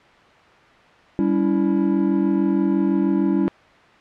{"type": "chord", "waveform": "triangle", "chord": "C# diminished", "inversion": "second", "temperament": "equal with one note detuned", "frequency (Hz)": [196, 283.3, 329.6], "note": ["G3", "C#4", "E4"], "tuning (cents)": [0, 38, 0], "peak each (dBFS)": -19, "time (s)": [1.19, 3.48], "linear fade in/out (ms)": 0, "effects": ["white hiss -49 dBFS RMS until 4 s", "low-pass 2000 Hz 12 dB/octave"]}